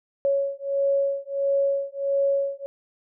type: beating tone pair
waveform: sine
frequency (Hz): 554.4 / 555.9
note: C#5 / C#5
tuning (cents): 0 / +5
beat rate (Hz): 1.5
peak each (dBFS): -24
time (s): 0.25-2.66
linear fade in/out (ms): 0
effects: none